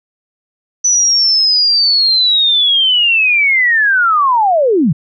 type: linear sweep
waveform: sine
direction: down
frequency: 5990 to 128.9 Hz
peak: -8 dBFS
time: 0.84-4.93 s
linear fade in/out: 10 ms
effects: none